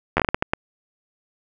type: slowing click train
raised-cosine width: 0.5 ms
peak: -3 dBFS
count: 9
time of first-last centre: 0.17-0.535 s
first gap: 11 ms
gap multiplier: 1.39
effects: none